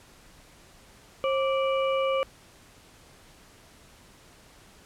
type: harmonic tone with a mistuned harmonic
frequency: 584 Hz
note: D5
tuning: 10 cents flat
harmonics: 1 / 2 / 4 / 5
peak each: -24 / -30 / -36 / -38 dBFS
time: 1.24-2.23 s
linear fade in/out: 0 ms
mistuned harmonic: 1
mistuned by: -150 cents
effects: pink hiss -54 dBFS RMS until 4.85 s + low-pass 11000 Hz 12 dB/octave